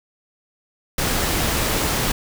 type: noise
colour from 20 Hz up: pink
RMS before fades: -21 dBFS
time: 0.98-2.12 s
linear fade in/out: 5 ms
effects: none